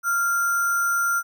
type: tone with sample-and-hold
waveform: sine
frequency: 1391 Hz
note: F6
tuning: 7 cents flat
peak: -19 dBFS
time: 0.03-1.23 s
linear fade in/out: 50 ms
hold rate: 7350 Hz
effects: none